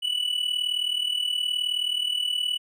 triangle tone with amplitude modulation, 2960 Hz, F#7, in tune, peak -19 dBFS, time 0.02-2.58 s, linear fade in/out 20 ms, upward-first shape sine, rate 39 Hz, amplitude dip 75%, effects none

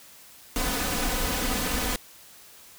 pink noise with comb filter, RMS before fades -27 dBFS, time 0.56-1.96 s, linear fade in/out 0 ms, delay 4 ms, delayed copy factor +0.65, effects white hiss -50 dBFS RMS until 2.78 s

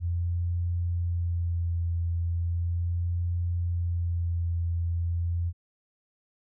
sine tone with vibrato, 85.9 Hz, F2, 28 cents flat, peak -25 dBFS, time 0-5.53 s, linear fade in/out 50 ms, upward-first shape sine, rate 0.37 Hz, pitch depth 20 cents each way, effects none

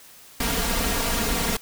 pink noise with comb filter, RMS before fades -24 dBFS, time 0.4-1.57 s, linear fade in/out 5 ms, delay 4.3 ms, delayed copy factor +0.75, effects white hiss -48 dBFS RMS until 1.61 s

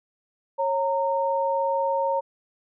sine tone pair together, 547.6 / 921 Hz, C#5 / A#5, -21 / -21 cents, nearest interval major sixth, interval 900 cents, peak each -24 dBFS, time 0.58-2.21 s, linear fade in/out 20 ms, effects none

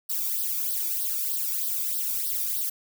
violet noise with flanger, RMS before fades -28 dBFS, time 0.09-2.7 s, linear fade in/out 10 ms, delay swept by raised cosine 0.21 to 0.88 ms, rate 3.2 Hz, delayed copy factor +0.85, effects none

